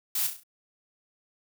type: noise with echo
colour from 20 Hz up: blue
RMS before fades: -28 dBFS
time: 0.15-0.27 s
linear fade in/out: 5 ms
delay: 33 ms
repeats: 5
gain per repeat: -6 dB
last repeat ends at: 0.435 s
effects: none